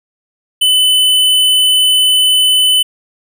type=tone; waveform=square; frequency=3014 Hz; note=F#7; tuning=31 cents sharp; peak=-8 dBFS; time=0.61-2.83 s; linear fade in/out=10 ms; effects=none